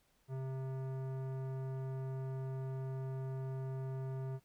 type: tone with tanh clipping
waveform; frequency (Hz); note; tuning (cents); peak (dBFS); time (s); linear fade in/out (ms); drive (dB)
sine; 132.3; C3; +20; -40; 0.28-4.4; 50; 16
effects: pink hiss -74 dBFS RMS until 4.44 s